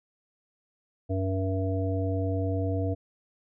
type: harmonic tone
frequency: 95 Hz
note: F#2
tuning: 46 cents sharp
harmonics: 1 / 3 / 5 / 7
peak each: -27 / -32 / -34 / -35 dBFS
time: 1.09-2.95 s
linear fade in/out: 20 ms
effects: none

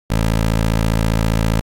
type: tone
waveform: 15% pulse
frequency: 55 Hz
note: A1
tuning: in tune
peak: -8 dBFS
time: 0.1-1.61 s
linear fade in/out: 5 ms
effects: AAC 64 kbps

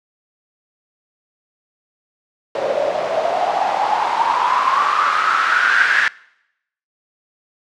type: noise with band-pass filter sweep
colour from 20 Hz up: white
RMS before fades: -17 dBFS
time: 2.55-6.08 s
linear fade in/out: 0 ms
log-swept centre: 530 to 1700 Hz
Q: 8.3
effects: noise-tail reverb RT60 0.8 s tail -23 dB re dry + low-pass 5000 Hz 12 dB/octave

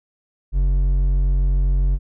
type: tone with hard clipping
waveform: triangle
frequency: 46.25 Hz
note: F#1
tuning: in tune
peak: -16 dBFS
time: 0.52-1.99 s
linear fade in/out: 50 ms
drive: 9 dB
effects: none

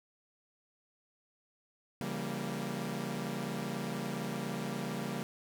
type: chord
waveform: sawtooth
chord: C# diminished seventh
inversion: none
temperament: equal with one note detuned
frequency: 138.59 / 168.76 / 196 / 233.1 Hz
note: C#3 / E3 / G3 / Bb3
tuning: 0 / +41 / 0 / 0 cents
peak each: -38 / -38 / -36 / -36 dBFS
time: 2.01-5.23 s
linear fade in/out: 0 ms
effects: none

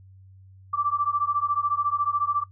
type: beating tone pair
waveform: sine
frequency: 1161 / 1175 Hz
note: D6 / D6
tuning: -20 / +1 cents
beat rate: 14 Hz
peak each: -25 dBFS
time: 0.73-2.44 s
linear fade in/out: 10 ms
effects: noise-tail reverb RT60 0.1 s tail -18 dB re dry + added 95 Hz sine -47 dBFS peak until 2.51 s

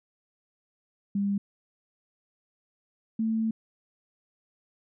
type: tone pair in turn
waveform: sine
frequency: 200.3 / 222.6 Hz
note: G3 / A3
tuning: +38 / +20 cents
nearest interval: major second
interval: 182 cents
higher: second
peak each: -24 dBFS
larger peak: neither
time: 1.15-1.38 / 3.19-3.51 s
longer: second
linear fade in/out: 5 ms
effects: none

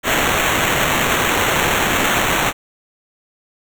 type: noise with sample-and-hold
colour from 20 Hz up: blue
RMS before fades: -17 dBFS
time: 0.03-2.53 s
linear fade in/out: 50 ms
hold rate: 4900 Hz
effects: none

